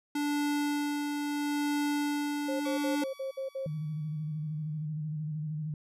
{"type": "tone with tremolo", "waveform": "square", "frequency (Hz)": 291.7, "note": "D4", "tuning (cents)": -12, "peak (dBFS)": -28, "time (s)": [0.15, 3.04], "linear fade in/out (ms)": 5, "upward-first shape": "sine", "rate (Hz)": 0.75, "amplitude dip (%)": 35}
{"type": "tone bursts", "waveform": "sine", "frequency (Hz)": 535, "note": "C5", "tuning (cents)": 38, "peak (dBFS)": -32, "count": 7, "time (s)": [2.48, 3.668], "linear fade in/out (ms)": 10, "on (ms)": 120, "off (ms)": 58}
{"type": "tone with exponential decay", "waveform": "15% pulse", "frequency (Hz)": 1138, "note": "C#6", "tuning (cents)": 45, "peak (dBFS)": -36, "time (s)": [2.65, 4.86], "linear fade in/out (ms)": 5, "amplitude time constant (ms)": 480}
{"type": "tone with vibrato", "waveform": "sine", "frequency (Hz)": 153.4, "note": "D#3", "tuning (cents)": -24, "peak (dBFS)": -32, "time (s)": [3.66, 5.74], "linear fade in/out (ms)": 2, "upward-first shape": "square", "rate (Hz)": 13, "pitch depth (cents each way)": 40}
{"effects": ["resampled to 32000 Hz"]}